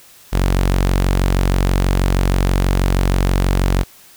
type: tone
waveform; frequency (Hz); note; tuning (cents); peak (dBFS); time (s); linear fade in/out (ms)
sawtooth; 46.25; F#1; 0; -9; 0.32-3.84; 20
effects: white hiss -45 dBFS RMS until 4.16 s